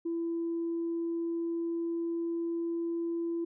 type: tone with pitch glide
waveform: sine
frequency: 335 to 336.9 Hz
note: E4 to E4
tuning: +28 to +38 cents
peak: -29 dBFS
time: 0.05-3.45 s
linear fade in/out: 10 ms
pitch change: +10 cents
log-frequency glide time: 0.32-3.06 s
effects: tanh soft clip ceiling -26 dBFS